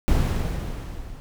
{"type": "noise with level ramp", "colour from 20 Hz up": "brown", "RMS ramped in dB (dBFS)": [-18, -39], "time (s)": [0.08, 1.2], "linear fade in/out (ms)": 0, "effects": []}